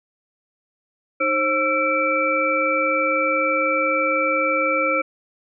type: tone cluster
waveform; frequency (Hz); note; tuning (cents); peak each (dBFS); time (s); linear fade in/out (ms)
sine; 308 / 534 / 1338 / 2320; D#4 / C5 / E6 / D7; -17 / +35 / +25 / -22; -28 / -22 / -22 / -22; 1.2-5.02; 10
effects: none